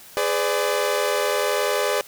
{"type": "chord", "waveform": "sawtooth", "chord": "G# diminished", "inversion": "none", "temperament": "equal with one note detuned", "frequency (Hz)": [415.3, 506.6, 587.3], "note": ["G#4", "B4", "D5"], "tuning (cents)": [0, 44, 0], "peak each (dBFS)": [-21, -21, -20], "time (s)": [0.17, 2.01], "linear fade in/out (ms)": 0, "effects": ["white hiss -45 dBFS RMS until 2.07 s"]}